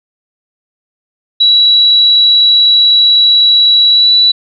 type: tone with pitch glide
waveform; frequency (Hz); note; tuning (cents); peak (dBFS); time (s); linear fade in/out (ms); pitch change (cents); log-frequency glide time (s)
sine; 3912 to 3946; B7 to B7; -17 to -2; -4; 1.4-4.32; 10; +15; 3.9-4.1
effects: none